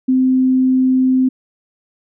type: tone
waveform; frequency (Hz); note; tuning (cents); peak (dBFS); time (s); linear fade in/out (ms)
sine; 258.7; C4; -19; -10; 0.08-1.29; 10
effects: none